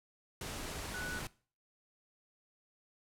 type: tone in noise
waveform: sine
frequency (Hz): 1480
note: F#6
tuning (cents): 0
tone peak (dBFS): -40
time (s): 0.94-1.19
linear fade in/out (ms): 2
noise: pink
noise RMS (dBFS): -42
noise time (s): 0.41-1.27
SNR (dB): -1
effects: noise-tail reverb RT60 0.4 s tail -20 dB re dry + low-pass 12000 Hz 12 dB/octave